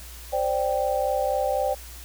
sine chord, C suspended second, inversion none, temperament equal, 523.3 / 587.3 / 784 Hz, C5 / D5 / G5, 0 / 0 / 0 cents, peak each -26 dBFS, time 0.32-1.75 s, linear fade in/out 20 ms, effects added 60 Hz sine -41 dBFS peak until 2.04 s + white hiss -44 dBFS RMS until 2.04 s

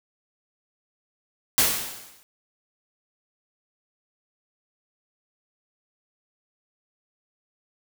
white noise with exponential decay, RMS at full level -17 dBFS, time 1.58-2.23 s, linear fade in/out 0 ms, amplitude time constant 140 ms, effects none

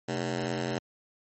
15% pulse ring-modulated tone, 174.61 Hz, F3, in tune, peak -20 dBFS, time 0.08-0.79 s, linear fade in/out 10 ms, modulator 45.4 Hz, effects MP3 32 kbps

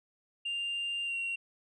sine tone with pitch glide, 2794 to 2749 Hz, F7 to F7, 0 to -28 cents, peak -30 dBFS, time 0.45-1.36 s, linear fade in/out 10 ms, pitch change -28 cents, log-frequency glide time 1.04-1.15 s, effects tanh soft clip ceiling -30 dBFS

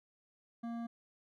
sine tone with hard clipping, 233.1 Hz, A#3, in tune, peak -40 dBFS, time 0.63-0.87 s, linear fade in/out 10 ms, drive 11 dB, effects none

